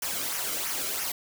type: noise with flanger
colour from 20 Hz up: white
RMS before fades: -31 dBFS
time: 0.02-1.12 s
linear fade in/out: 5 ms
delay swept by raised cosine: 0.24 to 1.15 ms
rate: 3 Hz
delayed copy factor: -0.55
effects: none